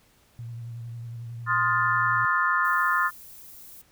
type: tone with vibrato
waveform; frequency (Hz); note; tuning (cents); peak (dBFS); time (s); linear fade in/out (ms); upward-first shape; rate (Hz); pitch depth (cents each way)
sine; 117.1; A#2; +8; -34; 0.39-2.25; 0; sine; 11; 32
type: chord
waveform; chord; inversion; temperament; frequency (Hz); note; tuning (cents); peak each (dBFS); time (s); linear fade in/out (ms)
sine; F dominant seventh; second; equal with one note detuned; 1046.5 / 1244.5 / 1410.7 / 1760; C6 / Eb6 / F6 / A6; 0 / 0 / +17 / 0; -26; 1.46-3.11; 50
type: noise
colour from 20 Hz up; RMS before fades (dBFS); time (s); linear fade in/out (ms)
violet; -46; 2.64-3.82; 10
effects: pink hiss -61 dBFS RMS until 3.91 s